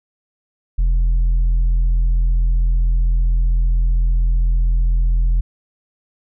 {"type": "tone with tanh clipping", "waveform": "sine", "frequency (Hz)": 42.2, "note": "E1", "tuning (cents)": 41, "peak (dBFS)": -13, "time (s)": [0.78, 5.41], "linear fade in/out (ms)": 10, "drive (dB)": 3, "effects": []}